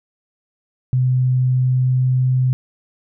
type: tone with pitch glide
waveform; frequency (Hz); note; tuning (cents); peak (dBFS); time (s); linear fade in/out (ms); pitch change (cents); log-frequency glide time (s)
sine; 127.6 to 128.34; C3 to C3; -43 to -33; -13; 0.93-2.53; 0; +10; 1.45-2.19
effects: none